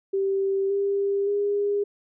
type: tone with pitch steps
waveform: sine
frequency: 390 / 398.4 / 407 Hz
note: G4 / G4 / G#4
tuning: -9 / +28 / -35 cents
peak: -21 dBFS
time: 0.13-1.84 s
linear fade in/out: 10 ms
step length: 570 ms
effects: none